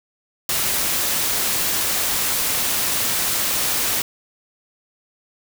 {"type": "noise", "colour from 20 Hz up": "white", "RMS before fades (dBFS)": -21, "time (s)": [0.49, 4.02], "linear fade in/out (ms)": 2, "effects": []}